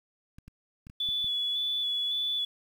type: clicks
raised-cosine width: 5 ms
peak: -35 dBFS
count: 6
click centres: 0.385 / 0.48 / 0.869 / 0.899 / 1.089 / 1.244 s
type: tone with vibrato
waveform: sine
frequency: 3436 Hz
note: A7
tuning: 42 cents flat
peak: -27 dBFS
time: 1-2.45 s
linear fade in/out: 5 ms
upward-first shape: square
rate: 1.8 Hz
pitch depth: 15 cents each way
effects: 9-bit